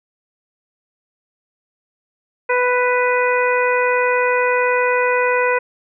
harmonic tone, 495.4 Hz, B4, 5 cents sharp, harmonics 1 / 2 / 3 / 4 / 5, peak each -17 / -20 / -22 / -23 / -24 dBFS, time 2.49-5.59 s, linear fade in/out 10 ms, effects none

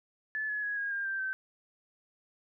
sine tone with pitch steps, 1732 / 1699.3 / 1667.2 / 1635.7 / 1604.9 / 1574.5 / 1544.8 Hz, A6 / G#6 / G#6 / G#6 / G6 / G6 / G6, -28 / +39 / +6 / -27 / +40 / +7 / -26 cents, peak -31 dBFS, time 0.35-1.33 s, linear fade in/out 0 ms, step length 140 ms, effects none

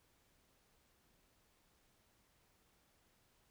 silence, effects pink hiss -74 dBFS RMS until 3.5 s

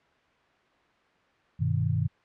sine chord, G augmented, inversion none, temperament equal, 98 / 123.47 / 155.56 Hz, G2 / B2 / D#3, 0 / 0 / 0 cents, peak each -28 dBFS, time 1.59-2.08 s, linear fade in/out 20 ms, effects white hiss -63 dBFS RMS until 2.24 s + low-pass 2000 Hz 12 dB/octave

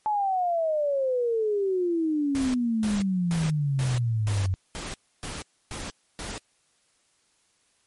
sine exponential sweep, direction down, 865 to 92.2 Hz, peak -22 dBFS, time 0.06-4.54 s, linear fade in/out 0 ms
pink noise bursts, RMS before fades -35 dBFS, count 9, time 2.35-6.38 s, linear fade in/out 0 ms, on 190 ms, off 290 ms
effects white hiss -67 dBFS RMS until 7.86 s + MP3 48 kbps

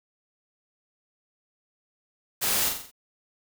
white noise with echo, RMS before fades -26 dBFS, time 2.41-2.7 s, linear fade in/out 20 ms, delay 43 ms, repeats 5, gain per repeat -5 dB, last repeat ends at 2.915 s, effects none

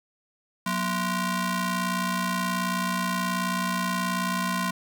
sawtooth ring-modulated tone, 426.9 Hz, G#4, 48 cents sharp, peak -18 dBFS, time 0.66-4.71 s, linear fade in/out 5 ms, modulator 611 Hz, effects none

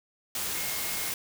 sine tone in noise, 2149 Hz, C7, 46 cents sharp, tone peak -41 dBFS, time 0.55-1.11 s, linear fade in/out 2 ms, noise white, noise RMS -32 dBFS, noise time 0.35-1.14 s, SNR -12 dB, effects none

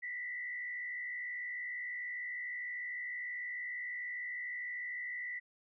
sine tone with frequency modulation, 1975.5 Hz, B6, in tune, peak -38 dBFS, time 0.02-5.4 s, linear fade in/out 20 ms, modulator 66.5 Hz, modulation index 0.87, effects none

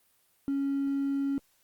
triangle tone with hard clipping, 277.2 Hz, C#4, in tune, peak -27 dBFS, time 0.48-1.38 s, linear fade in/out 0 ms, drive 4 dB, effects white hiss -68 dBFS RMS until 1.63 s + Opus 32 kbps

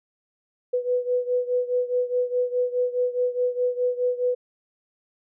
sine beating tone pair, 493.9 / 498.7 Hz, B4 / B4, 0 / +17 cents, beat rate 4.8 Hz, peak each -23 / -26 dBFS, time 0.73-4.35 s, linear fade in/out 10 ms, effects none

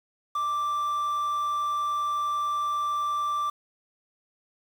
triangle tone with quantisation, 1174.7 Hz, D6, in tune, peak -23 dBFS, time 0.35-3.5 s, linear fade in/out 5 ms, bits 8, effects none

